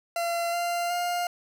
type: tone with pitch steps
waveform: 40% pulse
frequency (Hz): 683 / 693.7 / 704.6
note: F5 / F5 / F5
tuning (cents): -39 / -12 / +15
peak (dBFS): -25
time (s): 0.16-1.27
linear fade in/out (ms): 2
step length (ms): 370
effects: none

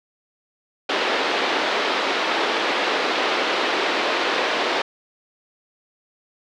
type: band-pass noise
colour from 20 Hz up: pink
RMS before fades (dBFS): -22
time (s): 0.89-4.82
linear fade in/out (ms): 5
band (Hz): 340 to 4100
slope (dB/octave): 24
effects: none

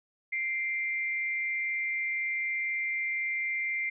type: tone pair together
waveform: sine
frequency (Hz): 2093 / 2349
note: C7 / D7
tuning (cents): 0 / 0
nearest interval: major second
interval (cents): 200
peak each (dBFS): -29 / -38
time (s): 0.32-3.9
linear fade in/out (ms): 10
effects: none

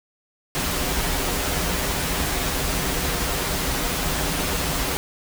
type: noise with comb filter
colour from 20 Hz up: pink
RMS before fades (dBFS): -24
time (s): 0.55-4.97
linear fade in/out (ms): 0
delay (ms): 9.1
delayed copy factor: -0.6
effects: none

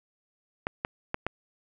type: clicks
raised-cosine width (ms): 0.5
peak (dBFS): -13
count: 4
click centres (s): 0.669 / 0.849 / 1.144 / 1.266
effects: none

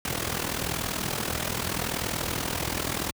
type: noise with amplitude modulation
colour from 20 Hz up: pink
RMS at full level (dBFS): -26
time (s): 0.05-3.11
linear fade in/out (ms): 2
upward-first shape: sine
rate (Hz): 40.8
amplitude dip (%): 75
effects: high-pass 60 Hz 12 dB/octave

